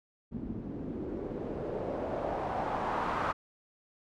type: noise with low-pass filter sweep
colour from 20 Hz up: white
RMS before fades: -35 dBFS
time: 0.31-3.33 s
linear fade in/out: 20 ms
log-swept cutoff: 220 to 1200 Hz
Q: 2.2
effects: none